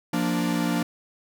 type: chord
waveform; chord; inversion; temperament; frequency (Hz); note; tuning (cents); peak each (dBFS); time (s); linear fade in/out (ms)
45% pulse; Bb major; second; equal; 174.61 / 233.1 / 293.7; F3 / Bb3 / D4; 0 / 0 / 0; -27; 0.13-0.83; 5
effects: none